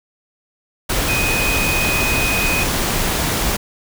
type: tone in noise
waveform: sine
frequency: 2500 Hz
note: D#7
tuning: 8 cents sharp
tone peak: -19 dBFS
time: 1.08-2.64 s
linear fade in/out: 10 ms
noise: pink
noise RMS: -19 dBFS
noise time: 0.89-3.57 s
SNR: -3 dB
effects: none